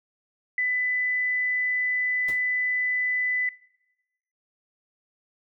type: tone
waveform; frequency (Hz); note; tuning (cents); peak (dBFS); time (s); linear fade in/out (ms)
sine; 1998; B6; +20; -22; 0.58-3.49; 2
type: noise with exponential decay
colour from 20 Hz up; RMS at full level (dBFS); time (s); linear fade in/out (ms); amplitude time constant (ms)
pink; -38; 2.28-2.44; 5; 34
effects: noise-tail reverb RT60 1.0 s tail -22 dB re dry